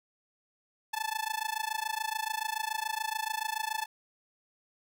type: tone with amplitude modulation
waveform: sawtooth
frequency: 872 Hz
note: A5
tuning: 16 cents flat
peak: -24 dBFS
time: 0.93-3.86 s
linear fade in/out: 10 ms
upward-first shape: sine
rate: 27 Hz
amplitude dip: 95%
effects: none